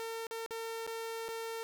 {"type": "tone with dropouts", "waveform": "sawtooth", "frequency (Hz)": 453.8, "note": "A#4", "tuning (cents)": -47, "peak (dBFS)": -34, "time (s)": [0, 1.63], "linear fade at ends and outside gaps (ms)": 0, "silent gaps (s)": [[0.268, 0.31], [0.462, 0.508], [0.866, 0.875], [1.283, 1.288]], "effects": []}